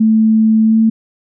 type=tone with pitch glide; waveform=sine; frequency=220 to 222.8 Hz; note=A3 to A3; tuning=0 to +22 cents; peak=-7 dBFS; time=0-0.9 s; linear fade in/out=10 ms; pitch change=+22 cents; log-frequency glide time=0.64-0.79 s; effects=none